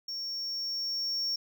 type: tone with level ramp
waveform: triangle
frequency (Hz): 5500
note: F8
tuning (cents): -27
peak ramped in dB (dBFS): -33 to -27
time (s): 0.08-1.36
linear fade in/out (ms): 5
effects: none